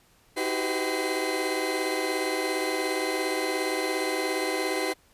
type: tone cluster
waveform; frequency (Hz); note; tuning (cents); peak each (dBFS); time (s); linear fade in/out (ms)
30% pulse; 318.4 / 374.1 / 391.3 / 506 / 2055; D#4 / F#4 / G4 / B4 / C7; +40 / +19 / -3 / +42 / -32; -30; 0.36-4.94; 20
effects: pink hiss -61 dBFS RMS until 5.13 s + resampled to 32000 Hz